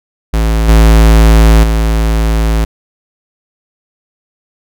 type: tone with level steps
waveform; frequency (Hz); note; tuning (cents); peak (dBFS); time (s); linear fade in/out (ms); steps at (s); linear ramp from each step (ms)
square; 55; A1; 0; -9 / -3 / -9; 0.33-2.65; 10; 0.68 / 1.63; 10
effects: none